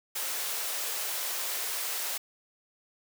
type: high-pass noise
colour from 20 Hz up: white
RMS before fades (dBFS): -33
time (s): 0.15-2.18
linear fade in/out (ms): 10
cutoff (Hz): 420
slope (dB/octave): 24
effects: none